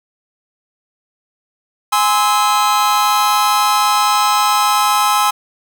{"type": "chord", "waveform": "45% pulse", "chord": "Ab augmented", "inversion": "none", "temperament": "just", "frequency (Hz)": [830.6, 1038.3, 1297.8], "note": ["Ab5", "C6", "E6"], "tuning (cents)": [0, -14, -27], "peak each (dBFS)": -16, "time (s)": [1.92, 5.31], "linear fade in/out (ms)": 10, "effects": []}